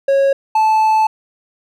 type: tone pair in turn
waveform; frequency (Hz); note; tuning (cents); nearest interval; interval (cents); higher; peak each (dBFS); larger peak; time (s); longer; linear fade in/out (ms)
triangle; 549 / 873; C#5 / A5; -17 / -14; minor sixth; 803; second; -8; neither; 0.08-0.33 / 0.55-1.07; second; 5
effects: none